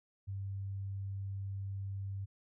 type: tone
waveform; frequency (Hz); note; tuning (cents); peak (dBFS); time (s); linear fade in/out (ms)
sine; 98; G2; 0; -37; 0.27-2.26; 20
effects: none